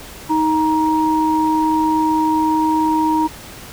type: tone pair together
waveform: sine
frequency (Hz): 314 / 940.9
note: D#4 / A#5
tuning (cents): +16 / +16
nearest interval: octave + perfect fifth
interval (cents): 1900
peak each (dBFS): -16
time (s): 0.29-3.28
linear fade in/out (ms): 20
effects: pink hiss -36 dBFS RMS until 3.72 s